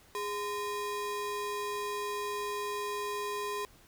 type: ring-modulated tone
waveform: square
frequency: 719 Hz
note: F#5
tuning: 50 cents flat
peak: -31 dBFS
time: 0.15-3.65 s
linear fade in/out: 0 ms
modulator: 306 Hz
effects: pink hiss -60 dBFS RMS until 3.87 s